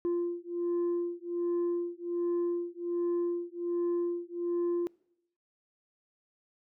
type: beating tone pair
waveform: sine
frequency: 346.3 / 347.6 Hz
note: F4 / F4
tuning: -15 / -8 cents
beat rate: 1.3 Hz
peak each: -30 dBFS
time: 0.05-4.87 s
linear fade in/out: 0 ms
effects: noise-tail reverb RT60 0.8 s tail -25 dB re dry + tanh soft clip ceiling -26 dBFS